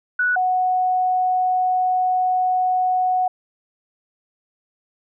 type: tone pair in turn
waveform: sine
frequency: 1475 / 737.5 Hz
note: F#6 / F#5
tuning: -6 / -6 cents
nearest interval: octave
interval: 1200 cents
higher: first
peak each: -16 dBFS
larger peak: neither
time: 0.19-0.36 / 0.36-3.28 s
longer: second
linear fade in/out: 5 ms
effects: none